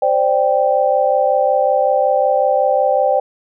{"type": "chord", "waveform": "sine", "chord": "C suspended second", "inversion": "none", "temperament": "just", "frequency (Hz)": [523.3, 588.7, 784.9], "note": ["C5", "D5", "G5"], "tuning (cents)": [0, 4, 2], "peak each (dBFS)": -16, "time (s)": [0.02, 3.2], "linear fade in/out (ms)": 5, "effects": []}